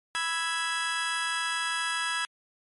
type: chord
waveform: 25% pulse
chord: E major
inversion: second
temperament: equal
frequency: 987.8 / 1318.5 / 1661.2 Hz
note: B5 / E6 / G#6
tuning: 0 / 0 / 0 cents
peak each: -31 / -29 / -26 dBFS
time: 0.15-2.25 s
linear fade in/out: 0 ms
effects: MP3 48 kbps